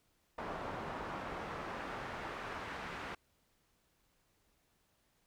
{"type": "noise with band-pass filter sweep", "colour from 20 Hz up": "brown", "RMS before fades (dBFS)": -43, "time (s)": [0.38, 3.15], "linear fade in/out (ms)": 5, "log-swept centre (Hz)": [950, 1700], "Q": 1, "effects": ["pink hiss -75 dBFS RMS until 5.26 s"]}